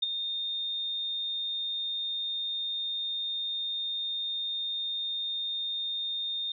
sine tone with ADSR envelope, 3652 Hz, A#7, 36 cents flat, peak -22 dBFS, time 0.02-6.52 s, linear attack 10 ms, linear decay 17 ms, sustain -8 dB, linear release 3 ms, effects none

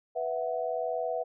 sine chord, B suspended fourth, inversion none, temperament equal, 493.9 / 659.3 / 740 Hz, B4 / E5 / F#5, 0 / 0 / 0 cents, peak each -33 / -32 / -35 dBFS, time 0.15-1.24 s, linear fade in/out 20 ms, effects none

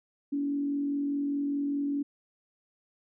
sine tone with frequency modulation, 283.9 Hz, C#4, 41 cents sharp, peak -27 dBFS, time 0.32-2.03 s, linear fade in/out 10 ms, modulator 44.9 Hz, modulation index 0.31, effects none

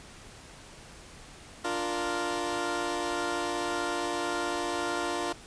15% pulse chord, Bb major, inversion first, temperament equal, 293.7 / 349.2 / 466.2 Hz, D4 / F4 / Bb4, 0 / 0 / 0 cents, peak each -29 / -25 / -30 dBFS, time 1.64-5.33 s, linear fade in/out 10 ms, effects pink hiss -49 dBFS RMS until 5.46 s + resampled to 22050 Hz

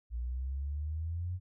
sine exponential sweep, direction up, 57.6 to 92.5 Hz, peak -33 dBFS, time 0.1-1.4 s, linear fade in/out 50 ms, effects none

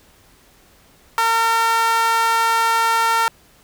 sawtooth tone with high-pass filter, 455.7 Hz, A#4, 39 cents flat, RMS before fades -17 dBFS, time 1.18-3.28 s, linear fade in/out 0 ms, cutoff 1100 Hz, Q 9.1, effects pink hiss -52 dBFS RMS until 3.63 s

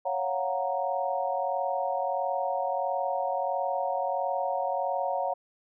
sine chord, Gb major seventh, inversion second, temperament equal, 554.4 / 698.5 / 740 / 932.3 Hz, Db5 / F5 / Gb5 / Bb5, 0 / 0 / 0 / 0 cents, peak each -31 / -33 / -31 / -33 dBFS, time 0.05-5.34 s, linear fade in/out 10 ms, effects none

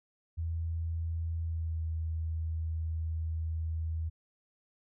sine tone with pitch glide, 82.41 to 80.67 Hz, E2 to E2, 0 to -37 cents, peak -31 dBFS, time 0.37-4.1 s, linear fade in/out 20 ms, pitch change -37 cents, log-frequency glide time 1.42-1.82 s, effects none

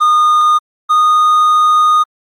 triangle tone pair in turn, 1224 / 1233.2 Hz, D#6 / D#6, -29 / -16 cents, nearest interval unison, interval 13 cents, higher second, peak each -5 dBFS, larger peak neither, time 0-0.59 / 0.89-2.04 s, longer second, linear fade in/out 20 ms, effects Opus 24 kbps

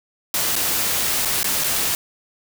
white noise with dropouts, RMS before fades -21 dBFS, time 0.34-1.95 s, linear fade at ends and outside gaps 1 ms, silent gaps 0.556-0.562 / 1.25-1.256 / 1.431-1.443 / 1.638-1.642 s, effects none

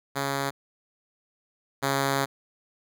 5% pulse tone pair in turn, 138.59 / 137.63 Hz, C#3 / C#3, 0 / -12 cents, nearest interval unison, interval 12 cents, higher first, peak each -15 / -12 dBFS, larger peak second, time 0.15-0.51 / 1.82-2.26 s, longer second, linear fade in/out 20 ms, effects none

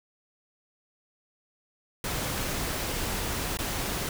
pink noise with dropouts, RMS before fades -31 dBFS, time 2.04-4.09 s, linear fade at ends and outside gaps 2 ms, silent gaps 3.572-3.588 s, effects none

